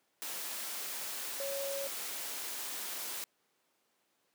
sine tone in noise, 554.4 Hz, C#5, in tune, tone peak -36 dBFS, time 1.4-1.87 s, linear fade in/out 0 ms, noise white, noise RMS -40 dBFS, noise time 0.22-3.24 s, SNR +1 dB, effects pink hiss -75 dBFS RMS until 4.34 s + high-pass 300 Hz 12 dB/octave

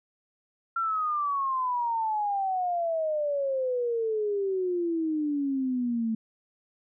sine exponential sweep, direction down, 1369 to 220 Hz, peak -25 dBFS, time 0.76-6.15 s, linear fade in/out 5 ms, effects none

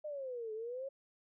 sine exponential two-way sweep, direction down then up, 616 to 427.6 to 554 Hz, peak -39 dBFS, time 0.04-0.89 s, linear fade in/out 10 ms, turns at 0.53 s, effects none

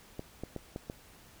clicks, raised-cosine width 2 ms, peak -24 dBFS, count 5, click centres 0.194 / 0.436 / 0.563 / 0.761 / 0.899 s, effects pink hiss -57 dBFS RMS until 1.4 s

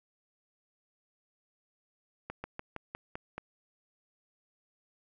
slowing click train, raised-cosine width 0.5 ms, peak -23 dBFS, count 7, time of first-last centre 2.3-3.38 s, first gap 140 ms, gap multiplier 1.1, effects none

